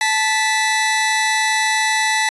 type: tone pair together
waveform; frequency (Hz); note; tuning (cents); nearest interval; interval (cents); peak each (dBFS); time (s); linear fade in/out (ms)
sawtooth; 872.6 / 1975.5; A5 / B6; -15 / 0; octave + major second; 1415; -15 / -14; 0.01-2.29; 2
effects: resampled to 24000 Hz